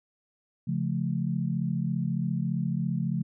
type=chord; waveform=sine; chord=Db augmented; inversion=none; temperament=just; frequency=138.59 / 173.24 / 216.5 Hz; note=Db3 / F3 / A3; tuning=0 / -14 / -28 cents; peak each=-30 / -29 / -32 dBFS; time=0.67-3.23 s; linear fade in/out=10 ms; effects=none